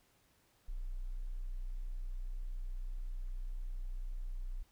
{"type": "tone", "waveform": "sine", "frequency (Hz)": 30.87, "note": "B0", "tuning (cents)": 0, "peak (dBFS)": -37, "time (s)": [0.68, 4.63], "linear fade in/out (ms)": 10, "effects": ["pink hiss -71 dBFS RMS until 4.71 s"]}